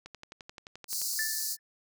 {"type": "click train", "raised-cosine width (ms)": 0.2, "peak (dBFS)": -27, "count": 12, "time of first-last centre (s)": [0.06, 1.017], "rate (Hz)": 11.5}
{"type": "high-pass noise", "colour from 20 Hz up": "pink", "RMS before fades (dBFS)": -33, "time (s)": [0.88, 1.57], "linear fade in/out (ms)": 50, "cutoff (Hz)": 4300, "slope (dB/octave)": 96}
{"type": "tone with exponential decay", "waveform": "triangle", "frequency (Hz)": 1760, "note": "A6", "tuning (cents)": 0, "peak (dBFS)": -26, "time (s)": [1.19, 1.59], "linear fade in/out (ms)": 1, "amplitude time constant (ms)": 86}
{"effects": []}